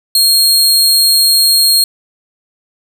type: tone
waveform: sawtooth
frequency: 4251 Hz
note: C8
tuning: 27 cents sharp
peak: -4 dBFS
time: 0.15-1.84 s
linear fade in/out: 2 ms
effects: 7-bit